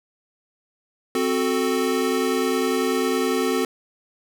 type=chord; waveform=square; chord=F# diminished; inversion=second; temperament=equal; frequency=261.6 / 370 / 440 Hz; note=C4 / F#4 / A4; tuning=0 / 0 / 0 cents; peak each=-25 dBFS; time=1.15-3.65 s; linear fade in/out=2 ms; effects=none